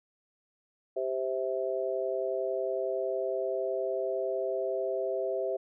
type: chord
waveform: sine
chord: C major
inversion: second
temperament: just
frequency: 392.4 / 523.3 / 654.1 Hz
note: G4 / C5 / E5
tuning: +2 / 0 / -14 cents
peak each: -33 dBFS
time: 0.96-5.57 s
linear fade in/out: 10 ms
effects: none